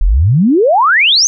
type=exponential sweep; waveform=sine; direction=up; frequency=34.65 to 6520 Hz; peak=-6 dBFS; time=0.01-1.27 s; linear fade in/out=0 ms; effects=none